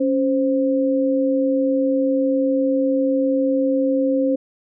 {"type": "tone pair together", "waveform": "sine", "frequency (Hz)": [275.5, 523.3], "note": ["C#4", "C5"], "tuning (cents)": [-11, 0], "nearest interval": "major seventh", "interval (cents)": 1111, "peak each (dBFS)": [-18, -19], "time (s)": [0, 4.36], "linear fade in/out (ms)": 10, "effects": []}